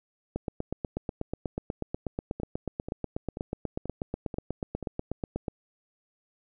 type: two click trains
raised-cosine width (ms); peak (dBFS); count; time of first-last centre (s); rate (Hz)
2; -17 / -22; 43 / 6; 0.36-5.482 / 2.4-4.827; 8.2 / 2.06
effects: none